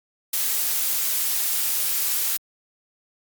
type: noise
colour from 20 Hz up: blue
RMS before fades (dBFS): -23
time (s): 0.33-2.37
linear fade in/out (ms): 5
effects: Opus 48 kbps